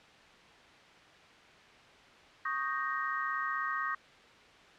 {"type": "chord", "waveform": "sine", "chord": "Eb dominant seventh", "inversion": "third", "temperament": "equal", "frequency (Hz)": [1108.7, 1244.5, 1568, 1864.7], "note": ["Db6", "Eb6", "G6", "Bb6"], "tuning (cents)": [0, 0, 0, 0], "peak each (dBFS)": [-37, -36, -39, -36], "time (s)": [2.45, 3.95], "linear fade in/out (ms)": 5, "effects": ["white hiss -56 dBFS RMS until 4.78 s", "low-pass 3000 Hz 12 dB/octave"]}